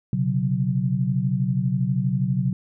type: chord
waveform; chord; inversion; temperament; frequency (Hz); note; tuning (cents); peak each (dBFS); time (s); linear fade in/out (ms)
sine; B suspended second; none; equal with one note detuned; 126.21 / 138.59 / 185; B2 / C#3 / F#3; +38 / 0 / 0; -24; 0.13-2.53; 2
effects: none